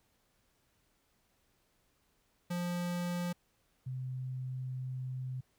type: tone pair in turn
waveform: square / sine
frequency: 175.6 / 128.8 Hz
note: F3 / C3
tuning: +10 / -27 cents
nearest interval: perfect fourth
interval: 537 cents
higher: first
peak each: -34 / -36 dBFS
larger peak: first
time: 2.5-3.33 / 3.86-5.41 s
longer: second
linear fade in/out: 10 ms
effects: pink hiss -74 dBFS RMS until 5.58 s